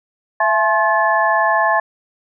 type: tone cluster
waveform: sine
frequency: 668 / 852 / 1064 / 1732 Hz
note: E5 / G#5 / C6 / A6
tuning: +23 / +44 / +29 / -28 cents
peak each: -18 dBFS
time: 0.4-1.8 s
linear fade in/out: 5 ms
effects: none